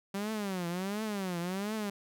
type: tone with vibrato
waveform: sawtooth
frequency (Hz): 193.4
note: G3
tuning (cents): -23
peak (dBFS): -29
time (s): 0.14-1.9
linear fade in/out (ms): 5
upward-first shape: triangle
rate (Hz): 1.4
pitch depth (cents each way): 240
effects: none